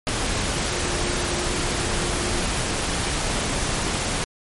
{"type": "tone in noise", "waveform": "sine", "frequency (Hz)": 353.5, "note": "F4", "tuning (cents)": 21, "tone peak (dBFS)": -32, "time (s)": [0.72, 2.39], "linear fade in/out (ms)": 0, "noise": "pink", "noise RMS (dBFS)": -24, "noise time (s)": [0.07, 4.24], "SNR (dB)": -11, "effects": ["MP3 48 kbps"]}